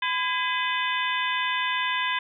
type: harmonic tone with a mistuned harmonic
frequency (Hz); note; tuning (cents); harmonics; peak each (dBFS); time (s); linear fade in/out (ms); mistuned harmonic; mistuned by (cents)
505; B4; +39; 2 / 3 / 4 / 5 / 6 / 7; -28 / -30 / -31 / -32 / -33 / -33; 0.02-2.19; 5; 3; +140
effects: none